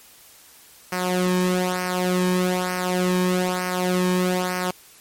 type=tone with flanger; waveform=sawtooth; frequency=181.9 Hz; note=F#3; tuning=29 cents flat; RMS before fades=-22 dBFS; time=0.92-4.71 s; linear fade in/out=5 ms; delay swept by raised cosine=0.27 to 1.47 ms; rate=1.1 Hz; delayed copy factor=-0.7; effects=white hiss -49 dBFS RMS until 5 s + MP3 64 kbps